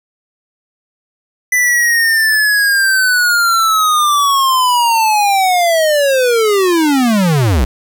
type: linear sweep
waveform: square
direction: down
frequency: 2000 to 53.2 Hz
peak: -10 dBFS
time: 1.52-7.65 s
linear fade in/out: 5 ms
effects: none